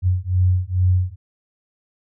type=beating tone pair; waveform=sine; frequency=90.3 / 92.6 Hz; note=F#2 / F#2; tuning=-42 / +2 cents; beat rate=2.3 Hz; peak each=-18 dBFS; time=0.02-1.16 s; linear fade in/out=50 ms; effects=none